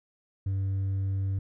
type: tone with hard clipping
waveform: triangle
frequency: 96.9 Hz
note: G2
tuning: 20 cents flat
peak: -25 dBFS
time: 0.46-1.39 s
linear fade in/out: 5 ms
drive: 1 dB
effects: none